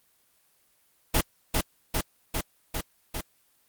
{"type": "noise with echo", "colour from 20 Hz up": "pink", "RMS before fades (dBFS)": -22, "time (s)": [1.14, 1.21], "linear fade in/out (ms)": 5, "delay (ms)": 400, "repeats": 5, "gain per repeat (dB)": -2, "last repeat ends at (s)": 3.21, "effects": ["white hiss -66 dBFS RMS until 3.68 s", "Opus 24 kbps"]}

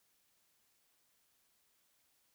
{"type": "silence", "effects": ["white hiss -75 dBFS RMS until 2.34 s"]}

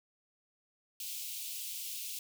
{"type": "high-pass noise", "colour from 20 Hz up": "white", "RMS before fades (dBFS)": -41, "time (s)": [1, 2.19], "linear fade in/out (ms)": 2, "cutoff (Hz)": 2500, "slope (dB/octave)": 48, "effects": []}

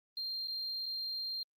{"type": "tone with dropouts", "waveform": "sine", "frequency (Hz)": 4186, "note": "C8", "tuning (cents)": 0, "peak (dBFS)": -34, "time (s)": [0.17, 1.43], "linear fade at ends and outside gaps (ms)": 2, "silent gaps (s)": [[0.474, 0.481], [0.858, 0.862]], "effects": ["tanh soft clip ceiling -34 dBFS", "Opus 32 kbps"]}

